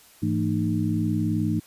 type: tone cluster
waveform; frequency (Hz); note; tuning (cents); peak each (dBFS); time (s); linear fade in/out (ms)
sine; 103.9 / 166.5 / 225.8 / 306; G#2 / E3 / A3 / D#4; +1 / +18 / +45 / -29; -27; 0.22-1.6; 10
effects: white hiss -53 dBFS RMS until 1.66 s + resampled to 32000 Hz